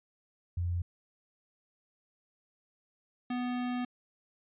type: tone pair in turn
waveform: sine / square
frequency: 87.4 / 247.2 Hz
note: F2 / B3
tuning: +2 / +2 cents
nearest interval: octave + tritone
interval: 1800 cents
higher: second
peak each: -29 / -32 dBFS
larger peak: first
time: 0.57-0.82 / 3.3-3.85 s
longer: second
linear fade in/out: 5 ms
effects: resampled to 8000 Hz